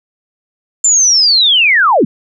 sine linear sweep, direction down, 7280 to 166.2 Hz, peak -6 dBFS, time 0.84-2.05 s, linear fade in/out 5 ms, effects none

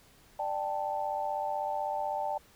sine chord, D suspended fourth, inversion none, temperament equal with one note detuned, 593.5 / 784 / 880 Hz, D5 / G5 / A5, +18 / 0 / 0 cents, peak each -36 / -34 / -34 dBFS, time 0.39-2.38 s, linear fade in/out 5 ms, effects pink hiss -60 dBFS RMS until 2.55 s

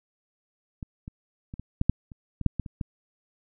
clicks, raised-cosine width 5 ms, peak -23 / -25 / -25 / -24 / -11 / -6 / -30 / -21 / -7 / -15 / -24 / -16 dBFS, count 12, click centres 0.828 / 1.079 / 1.539 / 1.596 / 1.814 / 1.896 / 2.118 / 2.413 / 2.463 / 2.597 / 2.662 / 2.812 s, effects none

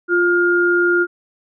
sine tone pair together, 350 / 1413.4 Hz, F4 / F6, +4 / +20 cents, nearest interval 2 octaves, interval 2416 cents, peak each -15 dBFS, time 0.08-1.07 s, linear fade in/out 50 ms, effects none

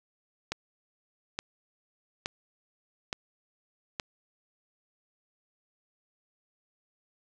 click train, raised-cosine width 0.2 ms, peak -14 dBFS, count 5, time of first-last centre 0.52-3.998 s, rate 1.15 Hz, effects none

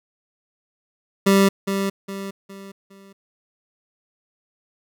25% pulse tone with echo, 196 Hz, G3, in tune, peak -9 dBFS, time 1.26-1.49 s, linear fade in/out 10 ms, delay 410 ms, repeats 4, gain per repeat -8 dB, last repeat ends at 3.13 s, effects none

